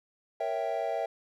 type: chord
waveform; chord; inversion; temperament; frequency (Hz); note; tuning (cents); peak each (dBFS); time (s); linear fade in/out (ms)
triangle; A# diminished seventh; none; equal; 466.2 / 554.4 / 659.3 / 784; A#4 / C#5 / E5 / G5; 0 / 0 / 0 / 0; -35 / -34 / -30 / -33; 0.4-1.06; 5
effects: none